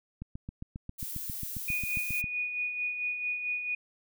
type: click train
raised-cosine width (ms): 5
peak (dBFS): -26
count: 16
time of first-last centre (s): 0.22-2.242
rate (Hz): 7.42
type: noise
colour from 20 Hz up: violet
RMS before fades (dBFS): -38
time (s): 0.98-2.22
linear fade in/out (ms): 20
type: tone with tremolo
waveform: sine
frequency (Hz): 2466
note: D#7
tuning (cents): -16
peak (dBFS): -28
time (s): 1.68-3.75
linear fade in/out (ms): 5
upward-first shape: sine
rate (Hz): 4.5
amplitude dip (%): 50
effects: none